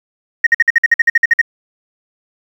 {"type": "tone bursts", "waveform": "sine", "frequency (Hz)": 1864.7, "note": "A#6", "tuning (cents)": 0, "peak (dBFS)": -4, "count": 13, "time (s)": [0.44, 1.415], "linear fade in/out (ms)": 5, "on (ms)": 27, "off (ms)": 52, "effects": ["tanh soft clip ceiling -1 dBFS", "7-bit"]}